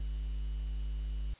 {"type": "tone with quantisation", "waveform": "triangle", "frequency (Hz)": 51.2, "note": "G#1", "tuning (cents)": -24, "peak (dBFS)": -31, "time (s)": [0, 1.34], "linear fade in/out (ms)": 5, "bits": 10, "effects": ["white hiss -58 dBFS RMS until 1.39 s", "resampled to 8000 Hz"]}